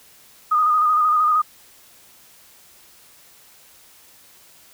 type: tone with vibrato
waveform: sine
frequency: 1234 Hz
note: D#6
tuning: 15 cents flat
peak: -14 dBFS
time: 0.51-1.42 s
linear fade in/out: 10 ms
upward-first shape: square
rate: 13 Hz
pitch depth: 33 cents each way
effects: white hiss -50 dBFS RMS until 4.73 s